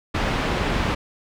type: low-pass noise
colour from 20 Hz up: pink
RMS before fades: -23 dBFS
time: 0.14-0.95 s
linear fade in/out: 10 ms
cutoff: 2900 Hz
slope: 12 dB/octave
effects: none